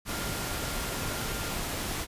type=tone in noise; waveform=sine; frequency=1396.9 Hz; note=F6; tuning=in tune; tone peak=-43 dBFS; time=0.06-1.57 s; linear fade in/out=50 ms; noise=pink; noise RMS=-33 dBFS; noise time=0.05-2.07 s; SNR=-13 dB; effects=resampled to 32000 Hz